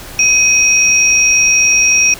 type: tone pair together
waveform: sine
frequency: 2518 / 5653 Hz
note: D#7 / F8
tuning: +20 / +20 cents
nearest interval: octave + major second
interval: 1400 cents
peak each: -10 dBFS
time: 0.19-2.14 s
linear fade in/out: 2 ms
effects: pink hiss -31 dBFS RMS until 2.19 s